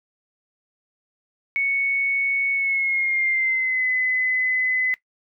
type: tone with pitch glide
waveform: sine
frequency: 2217 to 2021 Hz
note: C#7 to B6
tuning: 0 to +39 cents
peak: -19 dBFS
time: 1.56-4.94 s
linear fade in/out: 0 ms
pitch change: -161 cents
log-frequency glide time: 2.53-3.87 s
effects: noise-tail reverb RT60 0.1 s tail -18 dB re dry